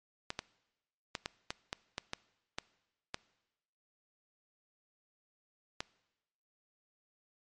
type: clicks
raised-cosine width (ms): 0.2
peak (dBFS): -18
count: 11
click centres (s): 0.304 / 0.391 / 1.152 / 1.259 / 1.505 / 1.729 / 1.981 / 2.134 / 2.585 / 3.144 / 5.805
effects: noise-tail reverb RT60 1.0 s tail -21 dB re dry + MP3 48 kbps